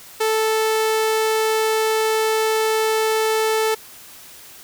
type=tone; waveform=sawtooth; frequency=439.2 Hz; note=A4; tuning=3 cents flat; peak=-13 dBFS; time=0.2-3.75 s; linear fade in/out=10 ms; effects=white hiss -42 dBFS RMS until 4.63 s